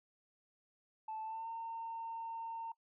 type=tone with pitch glide; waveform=sine; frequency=876 to 911.6 Hz; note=A5 to A#5; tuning=-8 to -39 cents; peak=-39 dBFS; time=1.08-2.72 s; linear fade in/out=5 ms; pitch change=+69 cents; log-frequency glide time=1.23-1.48 s; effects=noise-tail reverb RT60 0.1 s tail -22 dB re dry + tanh soft clip ceiling -36 dBFS